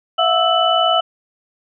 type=tone cluster; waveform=sine; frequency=661 / 721 / 1314 / 2987 Hz; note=E5 / F#5 / E6 / F#7; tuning=+5 / -45 / -6 / +16 cents; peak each=-18 dBFS; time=0.18-1.01 s; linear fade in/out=10 ms; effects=none